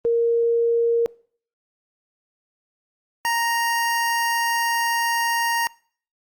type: tone pair in turn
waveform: sine / 25% pulse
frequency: 466.2 / 932.4 Hz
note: A#4 / A#5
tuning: 0 / 0 cents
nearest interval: octave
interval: 1200 cents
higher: second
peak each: -16 dBFS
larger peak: neither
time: 0.05-1.06 / 3.25-5.67 s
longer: second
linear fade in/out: 0 ms
effects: noise-tail reverb RT60 0.5 s tail -24 dB re dry + Opus 32 kbps